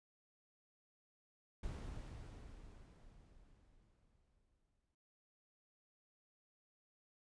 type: noise with exponential decay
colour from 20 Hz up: brown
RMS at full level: -44 dBFS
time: 1.63-4.95 s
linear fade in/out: 5 ms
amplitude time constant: 720 ms
effects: noise-tail reverb RT60 0.5 s tail -25 dB re dry + resampled to 22050 Hz